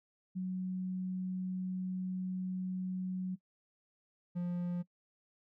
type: tone pair in turn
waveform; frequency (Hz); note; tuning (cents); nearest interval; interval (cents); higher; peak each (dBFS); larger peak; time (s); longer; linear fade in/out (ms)
sine / triangle; 185 / 176; F#3 / F3; 0 / +14; minor second; 86; first; -34 / -31; second; 0.35-3.36 / 4.35-4.83; first; 20
effects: noise-tail reverb RT60 0.1 s tail -21 dB re dry